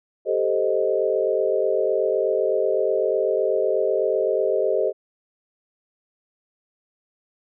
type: chord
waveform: sine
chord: A half-diminished seventh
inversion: third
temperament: equal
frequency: 392 / 440 / 523.3 / 622.3 Hz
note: G4 / A4 / C5 / Eb5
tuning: 0 / 0 / 0 / 0 cents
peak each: -24 dBFS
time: 0.25-4.93 s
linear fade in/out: 50 ms
effects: none